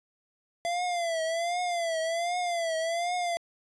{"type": "tone with vibrato", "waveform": "square", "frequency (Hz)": 680, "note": "F5", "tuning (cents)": -46, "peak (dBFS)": -28, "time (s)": [0.65, 3.37], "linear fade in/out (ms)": 0, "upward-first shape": "triangle", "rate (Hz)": 1.3, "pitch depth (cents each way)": 110, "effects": ["resampled to 22050 Hz"]}